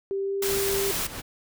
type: tone with pitch glide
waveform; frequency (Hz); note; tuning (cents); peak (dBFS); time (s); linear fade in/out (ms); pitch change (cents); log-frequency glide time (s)
sine; 392 to 394.7; G4 to G4; 0 to +12; -25; 0.11-0.91; 0; +12; 0.23-0.34
type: noise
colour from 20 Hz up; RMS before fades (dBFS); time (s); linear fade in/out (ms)
white; -29; 0.42-1.07; 5
type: noise with tremolo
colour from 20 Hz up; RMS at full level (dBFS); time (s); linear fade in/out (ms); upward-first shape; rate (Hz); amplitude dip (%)
pink; -35; 0.47-1.22; 20; sine; 4.5; 45
effects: none